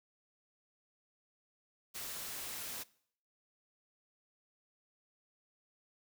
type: noise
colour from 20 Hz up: white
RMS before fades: -43 dBFS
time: 1.94-2.84 s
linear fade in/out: 20 ms
effects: noise-tail reverb RT60 0.6 s tail -21 dB re dry